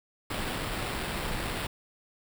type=noise with sample-and-hold; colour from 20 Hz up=pink; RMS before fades=-33 dBFS; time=0.3-1.67 s; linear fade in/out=5 ms; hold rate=6300 Hz; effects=none